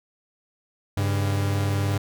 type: tone pair together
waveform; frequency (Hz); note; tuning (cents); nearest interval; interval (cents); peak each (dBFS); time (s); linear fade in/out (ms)
45% pulse; 99.42 / 138.59; G2 / C#3; +25 / 0; tritone; 575; -22 / -30; 0.97-1.98; 5
effects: none